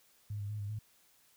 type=tone with pitch steps; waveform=sine; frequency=104 / 101.5 / 105.9 / 101.7 / 107.5 Hz; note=G#2 / G#2 / G#2 / G#2 / A2; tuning=+3 / -39 / +34 / -36 / -40 cents; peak=-36 dBFS; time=0.3-0.79 s; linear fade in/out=5 ms; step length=98 ms; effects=white hiss -67 dBFS RMS until 1.36 s